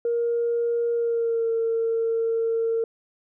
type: tone with pitch glide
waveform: sine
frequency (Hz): 470 to 455.6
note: A#4 to A#4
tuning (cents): +14 to -40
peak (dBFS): -20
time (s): 0.05-2.84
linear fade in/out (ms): 2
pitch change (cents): -54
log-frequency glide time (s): 0.93-1.51
effects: tanh soft clip ceiling -16 dBFS